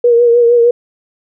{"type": "tone with vibrato", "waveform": "sine", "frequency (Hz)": 474.7, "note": "A#4", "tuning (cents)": 31, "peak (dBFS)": -5, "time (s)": [0.04, 0.71], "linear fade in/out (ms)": 5, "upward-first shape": "triangle", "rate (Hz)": 6.5, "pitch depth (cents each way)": 44, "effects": []}